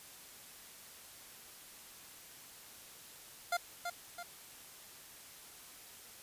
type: tone with echo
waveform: 25% pulse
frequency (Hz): 698.5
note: F5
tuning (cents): 0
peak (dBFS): -27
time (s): 3.52-3.57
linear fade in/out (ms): 5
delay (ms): 330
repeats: 2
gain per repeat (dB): -6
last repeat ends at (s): 4.23
effects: white hiss -54 dBFS RMS until 6.22 s + resampled to 32000 Hz